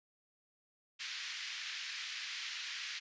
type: band-pass noise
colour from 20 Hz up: pink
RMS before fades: -43 dBFS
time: 0.99-3 s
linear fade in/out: 20 ms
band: 1800 to 5500 Hz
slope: 24 dB/octave
effects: resampled to 16000 Hz